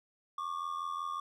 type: ring-modulated tone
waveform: triangle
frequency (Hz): 1147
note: D6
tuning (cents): -41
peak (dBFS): -30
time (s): 0.38-1.2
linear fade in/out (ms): 0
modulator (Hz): 42.7
effects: none